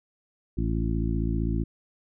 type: harmonic tone with a mistuned harmonic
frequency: 55.4 Hz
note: A1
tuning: 13 cents sharp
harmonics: 1 / 2 / 3 / 4 / 5 / 6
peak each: -27 / -30 / -32 / -33 / -34 / -35 dBFS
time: 0.57-1.64 s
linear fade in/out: 10 ms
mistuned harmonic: 6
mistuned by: +30 cents
effects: none